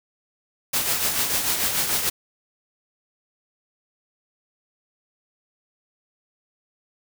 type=noise with tremolo; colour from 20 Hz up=white; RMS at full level=-21 dBFS; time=0.73-2.1 s; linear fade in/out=10 ms; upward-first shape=triangle; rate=6.8 Hz; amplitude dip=55%; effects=none